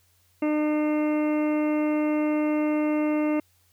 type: harmonic tone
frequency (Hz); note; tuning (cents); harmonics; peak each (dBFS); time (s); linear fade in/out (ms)
302.5; D#4; -49; 1 / 2 / 3 / 4 / 5 / 6 / 7 / 8 / 9; -22 / -29 / -38 / -39 / -47 / -50 / -39 / -50 / -43; 0.42-3.4; 5
effects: added 89 Hz sine -65 dBFS peak until 3.72 s + white hiss -65 dBFS RMS until 3.72 s